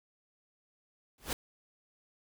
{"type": "noise with exponential growth", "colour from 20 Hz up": "pink", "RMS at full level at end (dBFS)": -29, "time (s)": [1.18, 1.33], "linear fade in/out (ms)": 2, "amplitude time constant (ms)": 31, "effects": []}